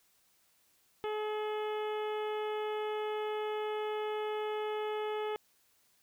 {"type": "harmonic tone", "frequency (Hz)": 426, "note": "G#4", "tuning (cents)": 44, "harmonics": [1, 2, 3, 4, 5, 6, 7, 8], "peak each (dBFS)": [-34, -40, -45, -51, -50, -53, -51, -55], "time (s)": [1.04, 5.36], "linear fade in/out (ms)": 0, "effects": ["white hiss -70 dBFS RMS until 6.02 s"]}